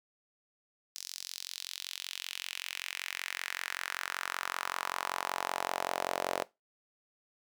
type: tone with high-pass filter sweep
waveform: sawtooth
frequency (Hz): 45.23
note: F#1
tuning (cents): -39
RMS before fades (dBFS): -38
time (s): 0.95-6.44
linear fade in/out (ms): 0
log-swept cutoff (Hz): 5200 to 580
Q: 2.1
effects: noise-tail reverb RT60 0.2 s tail -19 dB re dry